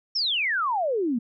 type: exponential sweep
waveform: sine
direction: down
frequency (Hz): 5588 to 220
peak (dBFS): -22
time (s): 0.15-1.19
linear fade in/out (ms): 10
effects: none